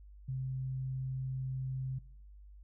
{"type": "tone", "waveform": "sine", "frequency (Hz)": 131.1, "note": "C3", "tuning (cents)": 4, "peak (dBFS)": -34, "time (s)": [0.28, 1.99], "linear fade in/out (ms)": 10, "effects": ["noise-tail reverb RT60 0.8 s tail -24 dB re dry", "added 50 Hz sine -51 dBFS peak until 2.63 s"]}